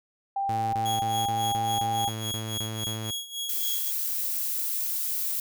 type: tone with pitch glide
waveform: sine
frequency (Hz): 790 to 802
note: G5 to G5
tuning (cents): +13 to +39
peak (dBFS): -25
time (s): 0.36-2.09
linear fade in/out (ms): 5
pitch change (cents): +26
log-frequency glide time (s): 0.98-1.31
type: tone bursts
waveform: sawtooth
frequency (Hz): 110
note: A2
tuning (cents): 0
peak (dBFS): -28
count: 10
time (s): 0.49-3.106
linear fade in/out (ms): 0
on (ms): 240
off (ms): 24
type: tone with tremolo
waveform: sawtooth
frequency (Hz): 3322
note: G#7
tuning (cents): 0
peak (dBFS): -26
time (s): 0.85-3.91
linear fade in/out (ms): 10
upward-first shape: sine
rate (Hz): 3.6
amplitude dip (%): 80
type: noise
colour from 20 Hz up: violet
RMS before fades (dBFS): -29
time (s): 3.49-5.4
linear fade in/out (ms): 2
effects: none